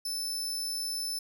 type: tone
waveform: sawtooth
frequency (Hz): 5274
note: E8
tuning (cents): 0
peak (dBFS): -29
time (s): 0.05-1.19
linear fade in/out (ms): 5
effects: none